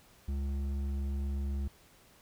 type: tone with hard clipping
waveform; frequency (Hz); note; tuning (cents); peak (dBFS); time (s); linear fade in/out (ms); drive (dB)
sine; 69.3; C#2; 0; -33; 0.28-1.68; 5; 8
effects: pink hiss -61 dBFS RMS until 2.21 s